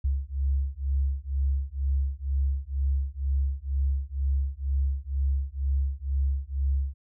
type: beating tone pair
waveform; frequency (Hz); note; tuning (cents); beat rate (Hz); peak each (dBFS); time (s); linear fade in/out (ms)
sine; 67.4 / 69.5; C#2 / C#2; -48 / +5; 2.1; -27; 0.04-6.94; 10
effects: none